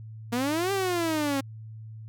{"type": "exponential two-way sweep", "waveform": "sawtooth", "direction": "up then down", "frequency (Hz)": [231.3, 400, 268.1], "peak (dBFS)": -21, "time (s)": [0.32, 1.41], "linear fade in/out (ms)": 10, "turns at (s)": 0.72, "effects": ["added 110 Hz sine -39 dBFS peak until 2.08 s"]}